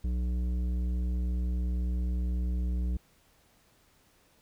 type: tone with tanh clipping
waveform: triangle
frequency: 61 Hz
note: B1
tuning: 21 cents flat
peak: -29 dBFS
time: 0.04-2.97 s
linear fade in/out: 5 ms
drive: 15 dB
effects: pink hiss -65 dBFS RMS until 4.41 s